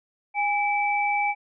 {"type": "tone pair together", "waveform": "sine", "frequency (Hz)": [821, 2313], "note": ["G#5", "D7"], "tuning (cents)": [-20, -27], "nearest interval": "octave + tritone", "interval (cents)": 1793, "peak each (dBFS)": [-23, -25], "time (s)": [0.34, 1.35], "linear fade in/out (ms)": 50, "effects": []}